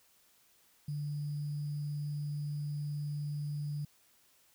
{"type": "tone with sample-and-hold", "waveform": "sine", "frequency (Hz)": 146.83, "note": "D3", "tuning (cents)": 0, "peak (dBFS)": -34, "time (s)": [0.88, 3.85], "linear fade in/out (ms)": 5, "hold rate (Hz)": 4900, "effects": ["white hiss -67 dBFS RMS until 4.54 s"]}